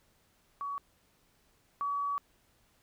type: tone pair in turn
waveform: sine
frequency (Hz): 1129 / 1136.9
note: C#6 / C#6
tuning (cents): +31 / +43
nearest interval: unison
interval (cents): 12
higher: second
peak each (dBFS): -34 / -30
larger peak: second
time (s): 0.61-0.78 / 1.81-2.18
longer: second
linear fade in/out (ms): 0
effects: pink hiss -69 dBFS RMS until 2.82 s